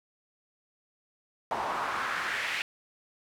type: noise with band-pass filter sweep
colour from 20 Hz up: pink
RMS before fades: -32 dBFS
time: 1.51-2.62 s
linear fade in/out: 0 ms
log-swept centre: 830 to 2400 Hz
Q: 2.5
effects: none